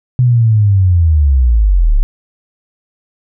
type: linear sweep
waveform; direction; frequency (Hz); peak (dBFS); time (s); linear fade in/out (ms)
sine; down; 127.2 to 31.33; -6; 0.19-2.03; 0
effects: none

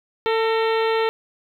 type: harmonic tone with a mistuned harmonic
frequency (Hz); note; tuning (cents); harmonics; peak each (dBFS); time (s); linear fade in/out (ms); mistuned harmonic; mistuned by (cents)
447.3; A4; +28; 1 / 2 / 3 / 4 / 5 / 6 / 7 / 8 / 9; -19 / -25 / -29 / -31 / -33 / -35 / -36 / -37 / -38; 0.26-1.09; 0; 4; +53
effects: 9-bit

